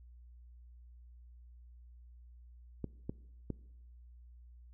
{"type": "clicks", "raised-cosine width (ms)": 3, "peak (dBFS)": -24, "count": 3, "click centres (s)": [2.843, 3.095, 3.503], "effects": ["noise-tail reverb RT60 0.9 s tail -22 dB re dry", "added 60 Hz sine -53 dBFS peak until 4.73 s"]}